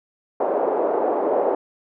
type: band-pass noise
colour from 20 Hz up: white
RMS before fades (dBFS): -21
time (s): 0.4-1.55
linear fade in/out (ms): 5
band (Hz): 370 to 710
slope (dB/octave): 24
effects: none